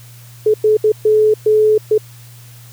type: tone bursts at uneven times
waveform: sine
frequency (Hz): 429.5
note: A4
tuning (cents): -42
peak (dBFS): -8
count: 6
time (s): 0.46-0.54 / 0.64-0.77 / 0.84-0.92 / 1.05-1.34 / 1.46-1.78 / 1.91-1.98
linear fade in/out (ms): 5
effects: added 119 Hz sine -37 dBFS peak until 2.72 s + white hiss -44 dBFS RMS until 2.72 s